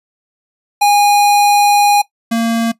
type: tone pair in turn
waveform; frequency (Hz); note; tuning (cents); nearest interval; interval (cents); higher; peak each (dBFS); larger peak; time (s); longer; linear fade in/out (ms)
square; 820 / 229.3; G#5 / A#3; -22 / -28; octave + minor seventh; 2206; first; -8 / -13; first; 0.81-2.02 / 2.31-2.72; first; 10
effects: noise-tail reverb RT60 0.1 s tail -18 dB re dry + resampled to 32000 Hz